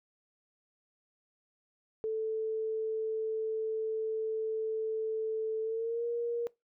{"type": "tone with pitch glide", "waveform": "sine", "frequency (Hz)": [440, 471.6], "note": ["A4", "A#4"], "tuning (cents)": [0, 20], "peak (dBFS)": -30, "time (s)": [2.04, 6.47], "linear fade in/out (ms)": 0, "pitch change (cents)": 120, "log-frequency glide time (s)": [5.62, 6.05], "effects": ["noise-tail reverb RT60 0.2 s tail -22 dB re dry"]}